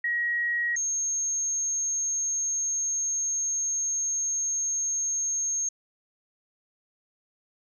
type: tone pair in turn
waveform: sine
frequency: 1900 / 6450 Hz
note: A#6 / G8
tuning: +33 / +48 cents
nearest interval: octave + major sixth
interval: 2115 cents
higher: second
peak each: -24 / -25 dBFS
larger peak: first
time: 0.04-0.76 / 0.76-5.69 s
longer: second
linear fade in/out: 5 ms
effects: none